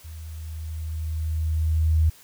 sine tone with level ramp, 79.2 Hz, D#2, 31 cents sharp, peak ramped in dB -36 to -15 dBFS, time 0.04-2.1 s, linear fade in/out 10 ms, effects white hiss -51 dBFS RMS until 2.23 s

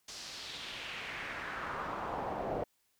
brown noise with band-pass filter sweep, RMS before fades -40 dBFS, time 0.08-2.64 s, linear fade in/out 5 ms, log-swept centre 5700 to 580 Hz, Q 2.2, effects white hiss -75 dBFS RMS until 2.99 s

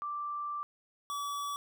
sine / square tone pair in turn, 1174.7 / 1144.6 Hz, D6 / D6, 0 / -45 cents, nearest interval unison, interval 45 cents, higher first, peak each -34 / -35 dBFS, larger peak first, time 0.02-0.63 / 1.1-1.56 s, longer first, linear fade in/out 0 ms, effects none

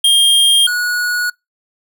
square tone pair in turn, 3217 / 1458.9 Hz, G7 / F#6, +44 / -25 cents, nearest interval octave + major second, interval 1369 cents, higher first, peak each -8 / -16 dBFS, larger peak first, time 0.04-0.67 / 0.67-1.3 s, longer neither, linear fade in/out 5 ms, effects noise-tail reverb RT60 0.2 s tail -25 dB re dry

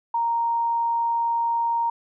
sine tone, 931 Hz, A#5, 2 cents flat, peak -20 dBFS, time 0.14-1.9 s, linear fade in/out 5 ms, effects none

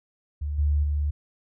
sine tone with level steps, 73.42 Hz, D2, in tune, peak -26 / -19 / -22 dBFS, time 0.41-1.11 s, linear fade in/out 10 ms, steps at 0.58 / 0.83 s, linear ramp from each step 10 ms, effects none

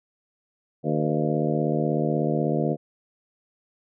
harmonic tone with a mistuned harmonic, 76.3 Hz, D#2, 33 cents flat, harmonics 2 / 3 / 4 / 5 / 6 / 7 / 8 / 9, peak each -26 / -28 / -29 / -30 / -31 / -31 / -32 / -33 dBFS, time 0.83-2.77 s, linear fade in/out 50 ms, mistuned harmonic 7, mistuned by -66 cents, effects none

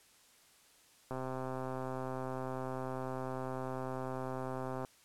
click train, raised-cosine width 1 ms, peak -26 dBFS, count 487, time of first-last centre 1.11-4.848 s, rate 130 Hz, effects white hiss -64 dBFS RMS until 5.04 s + low-pass 11000 Hz 12 dB/octave

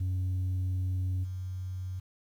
sine tone with level steps, 92.5 Hz, F#2, in tune, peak -25 / -33 dBFS, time 0-2 s, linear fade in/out 10 ms, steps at 1.23 s, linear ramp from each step 20 ms, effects tanh soft clip ceiling -27 dBFS + 10-bit

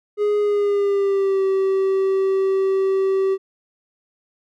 triangle tone with pitch glide, 415.3 to 385.3 Hz, G#4 to G4, 0 to -30 cents, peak -14 dBFS, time 0.17-3.38 s, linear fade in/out 50 ms, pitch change -130 cents, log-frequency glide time 0.39-1.44 s, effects none

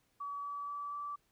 sine tone with pitch steps, 1140 / 1146.6 / 1153.2 / 1159.9 Hz, C#6 / D6 / D6 / D6, +48 / -42 / -32 / -22 cents, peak -38 dBFS, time 0.2-1.16 s, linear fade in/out 10 ms, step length 240 ms, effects pink hiss -75 dBFS RMS until 1.31 s

